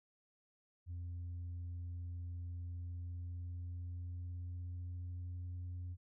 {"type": "tone with pitch glide", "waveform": "sine", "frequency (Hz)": [87.31, 89.04], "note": ["F2", "F2"], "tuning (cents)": [0, 34], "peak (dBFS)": -39, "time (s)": [0.86, 5.97], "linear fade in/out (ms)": 50, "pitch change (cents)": 34, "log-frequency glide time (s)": [2.71, 5.6], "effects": ["tanh soft clip ceiling -40 dBFS"]}